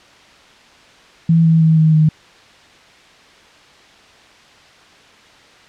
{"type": "tone with pitch steps", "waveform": "sine", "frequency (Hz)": [164.81, 162.45, 160.12, 157.82, 155.56], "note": ["E3", "E3", "D#3", "D#3", "D#3"], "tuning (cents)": [0, -25, 50, 25, 0], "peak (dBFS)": -8, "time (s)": [1.29, 2.09], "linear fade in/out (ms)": 5, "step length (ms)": 160, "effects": ["white hiss -45 dBFS RMS until 5.68 s", "low-pass 4000 Hz 12 dB/octave"]}